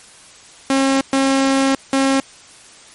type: tone bursts at uneven times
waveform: sawtooth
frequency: 270 Hz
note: C#4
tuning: 45 cents flat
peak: -9 dBFS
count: 3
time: 0.7-1.01 / 1.13-1.75 / 1.93-2.2 s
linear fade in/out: 2 ms
effects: white hiss -43 dBFS RMS until 2.94 s + MP3 48 kbps